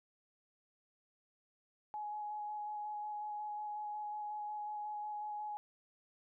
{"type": "tone with vibrato", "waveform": "sine", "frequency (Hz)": 840, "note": "G#5", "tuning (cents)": 19, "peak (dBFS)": -39, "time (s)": [1.94, 5.57], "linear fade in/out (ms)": 0, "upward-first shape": "square", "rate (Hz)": 5.5, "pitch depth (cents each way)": 10, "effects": []}